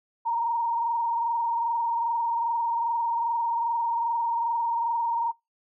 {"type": "tone with frequency modulation", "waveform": "sine", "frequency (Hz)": 932.3, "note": "A#5", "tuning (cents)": 0, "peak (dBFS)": -23, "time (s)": [0.25, 5.32], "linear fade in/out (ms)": 20, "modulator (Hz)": 22.5, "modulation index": 1, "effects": ["noise-tail reverb RT60 0.2 s tail -22 dB re dry"]}